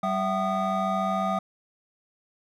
triangle tone cluster, 193.3 / 665 / 759 / 1229 Hz, G3 / E5 / F#5 / D#6, -24 / +15 / +44 / -22 cents, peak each -27 dBFS, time 0.03-1.39 s, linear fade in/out 5 ms, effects tanh soft clip ceiling -13 dBFS

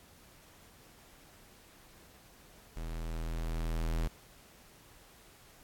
square tone with level ramp, 40.78 Hz, E1, 18 cents flat, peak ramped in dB -38 to -30 dBFS, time 2.76-4.08 s, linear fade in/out 10 ms, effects pink hiss -59 dBFS RMS until 5.63 s + AAC 64 kbps

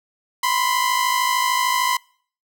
sawtooth tone pair together, 988 / 1041.3 Hz, B5 / C6, 0 / -9 cents, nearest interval minor second, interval 91 cents, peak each -17 dBFS, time 0.43-1.97 s, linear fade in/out 5 ms, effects noise-tail reverb RT60 0.5 s tail -25 dB re dry

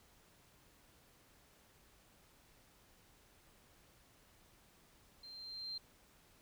sine tone with level ramp, 4157 Hz, C8, 12 cents flat, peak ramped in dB -51 to -40 dBFS, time 5.23-5.78 s, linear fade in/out 5 ms, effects pink hiss -67 dBFS RMS until 6.41 s

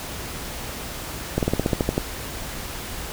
slowing click train, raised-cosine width 2 ms, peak -6 dBFS, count 10, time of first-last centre 1.38-1.979 s, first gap 48 ms, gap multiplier 1.08, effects added 60 Hz sine -41 dBFS peak until 3.12 s + pink hiss -33 dBFS RMS until 3.12 s

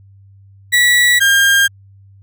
35% pulse tone pair in turn, 1945 / 1606.1 Hz, B6 / G6, -27 / +42 cents, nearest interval minor third, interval 331 cents, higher first, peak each -7 dBFS, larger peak neither, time 0.72-1.2 / 1.2-1.68 s, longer neither, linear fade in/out 20 ms, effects added 98 Hz sine -41 dBFS peak until 2.22 s

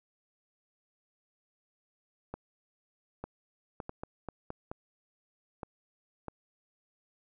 clicks, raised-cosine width 1 ms, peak -24 dBFS, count 10, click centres 2.34 / 3.24 / 3.802 / 3.894 / 4.035 / 4.287 / 4.504 / 4.715 / 5.632 / 6.283 s, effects none

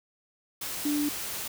sine tone in noise, 293.7 Hz, D4, in tune, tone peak -25 dBFS, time 0.85-1.09 s, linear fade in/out 5 ms, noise white, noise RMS -35 dBFS, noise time 0.61-1.48 s, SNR +7 dB, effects none

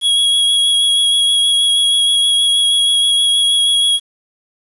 square tone with vibrato, 3322 Hz, G#7, in tune, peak -11 dBFS, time 0.01-4 s, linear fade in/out 50 ms, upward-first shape sine, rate 6.3 Hz, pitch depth 12 cents each way, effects resampled to 24000 Hz + 7-bit

